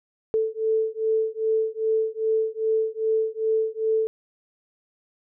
sine beating tone pair, 440 / 442.5 Hz, A4 / A4, 0 / +10 cents, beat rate 2.5 Hz, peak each -24 dBFS, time 0.34-4.07 s, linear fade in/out 0 ms, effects none

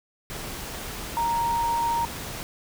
sine tone in noise, 932.3 Hz, A#5, in tune, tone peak -22 dBFS, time 1.17-2.05 s, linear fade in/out 0 ms, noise pink, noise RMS -35 dBFS, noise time 0.3-2.43 s, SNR +10 dB, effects none

